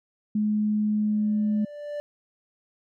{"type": "tone", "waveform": "sine", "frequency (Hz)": 211.6, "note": "G#3", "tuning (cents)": 33, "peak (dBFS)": -21, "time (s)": [0.35, 1.65], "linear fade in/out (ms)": 5}
{"type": "tone with exponential growth", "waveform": "triangle", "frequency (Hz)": 587.3, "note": "D5", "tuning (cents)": 0, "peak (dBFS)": -26, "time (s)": [0.89, 2], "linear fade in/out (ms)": 0, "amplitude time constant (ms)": 240}
{"effects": []}